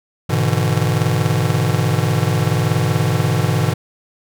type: chord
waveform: square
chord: E dominant seventh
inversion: first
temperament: just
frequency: 103.01 / 123.61 / 148.33 / 164.81 Hz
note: G#2 / B2 / D3 / E3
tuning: -14 / +2 / +18 / 0 cents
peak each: -21 / -20 / -21 / -22 dBFS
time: 0.29-3.74 s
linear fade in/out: 10 ms
effects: none